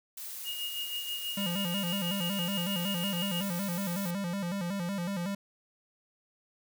blue noise, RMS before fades -41 dBFS, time 0.17-4.11 s, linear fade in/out 5 ms
triangle tone with tremolo, 2860 Hz, F7, 41 cents sharp, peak -31 dBFS, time 0.44-3.44 s, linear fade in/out 50 ms, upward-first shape sine, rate 6.2 Hz, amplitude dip 55%
square tone with vibrato, 185.7 Hz, F#3, 7 cents sharp, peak -32 dBFS, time 1.37-5.35 s, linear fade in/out 5 ms, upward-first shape square, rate 5.4 Hz, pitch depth 120 cents each way
effects none

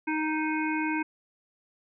harmonic tone, 311.1 Hz, D#4, in tune, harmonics 1 / 3 / 5 / 7 / 8, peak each -28 / -33 / -35 / -36 / -37 dBFS, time 0.07-1.03 s, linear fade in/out 10 ms, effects none

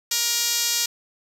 5% pulse tone with band-pass filter, 472.1 Hz, A#4, 22 cents sharp, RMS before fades -23 dBFS, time 0.11-0.86 s, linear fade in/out 5 ms, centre 8500 Hz, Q 1.4, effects none

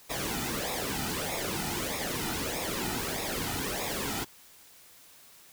pink noise with flanger, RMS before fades -33 dBFS, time 0.09-4.25 s, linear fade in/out 20 ms, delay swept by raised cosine 0.66 to 1.86 ms, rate 1.6 Hz, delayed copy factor -0.7, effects white hiss -55 dBFS RMS until 5.52 s

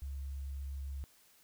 sine tone, 68.8 Hz, C#2, 12 cents flat, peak -38 dBFS, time 0.02-1.04 s, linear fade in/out 0 ms, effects white hiss -65 dBFS RMS until 1.43 s

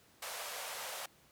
pink band-pass noise, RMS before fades -43 dBFS, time 0.22-1.06 s, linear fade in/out 5 ms, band 500 to 15000 Hz, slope 48 dB/octave, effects pink hiss -65 dBFS RMS until 1.31 s + high-pass 80 Hz 12 dB/octave

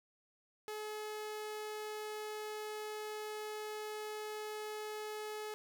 sawtooth tone, 426.4 Hz, G#4, 46 cents sharp, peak -37 dBFS, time 0.68-5.54 s, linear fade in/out 0 ms, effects none

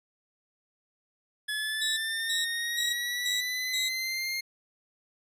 25% pulse linear sweep, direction up, 1703 to 2128 Hz, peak -26 dBFS, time 1.48-4.41 s, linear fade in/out 10 ms
35% pulse tone bursts, 3842 Hz, B7, 48 cents flat, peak -26 dBFS, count 5, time 1.81-3.89 s, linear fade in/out 10 ms, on 160 ms, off 320 ms
effects resampled to 32000 Hz

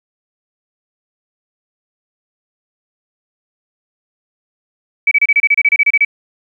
sine tone bursts, 2288 Hz, D7, 46 cents flat, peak -7 dBFS, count 14, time 5.07-6.049 s, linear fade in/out 5 ms, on 43 ms, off 29 ms, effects 8-bit

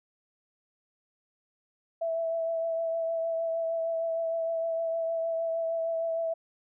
sine tone with vibrato, 659.3 Hz, E5, in tune, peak -27 dBFS, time 2.01-6.34 s, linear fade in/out 10 ms, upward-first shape triangle, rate 6.5 Hz, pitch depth 21 cents each way, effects none

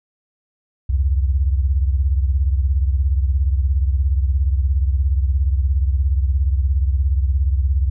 sine beating tone pair, 66 / 83 Hz, C2 / E2, +16 / +12 cents, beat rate 17 Hz, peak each -15 / -21 dBFS, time 0.89-7.9 s, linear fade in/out 10 ms, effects none

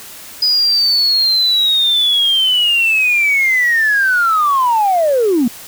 sine linear sweep, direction down, 4978 to 220.5 Hz, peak -9 dBFS, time 0.42-5.48 s, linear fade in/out 5 ms, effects tanh soft clip ceiling -6 dBFS + white hiss -34 dBFS RMS until 5.67 s

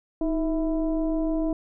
sine tone with frequency modulation, 315.7 Hz, D#4, 25 cents sharp, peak -22 dBFS, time 0.21-1.53 s, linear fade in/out 2 ms, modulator 339 Hz, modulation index 0.83, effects none

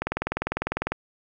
click train, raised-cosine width 0.5 ms, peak -10 dBFS, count 19, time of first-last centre 0.02-0.92 s, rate 20 Hz, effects none

